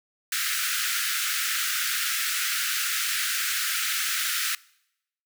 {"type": "high-pass noise", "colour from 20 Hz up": "pink", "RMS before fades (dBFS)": -27, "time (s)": [0.32, 4.55], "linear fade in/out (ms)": 2, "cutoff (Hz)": 1300, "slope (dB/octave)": 96, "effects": ["noise-tail reverb RT60 0.8 s tail -23 dB re dry"]}